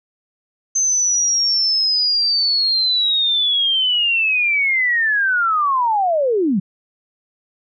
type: linear sweep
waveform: sine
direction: down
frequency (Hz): 6260 to 170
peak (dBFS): -14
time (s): 0.75-6.6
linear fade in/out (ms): 10
effects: none